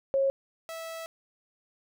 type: tone pair in turn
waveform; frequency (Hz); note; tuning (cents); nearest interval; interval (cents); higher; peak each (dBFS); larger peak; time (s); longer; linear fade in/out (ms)
sine / sawtooth; 544 / 654.1; C#5 / E5; -33 / -14; minor third; 319; second; -22 / -33; first; 0.14-0.3 / 0.69-1.06; second; 0
effects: none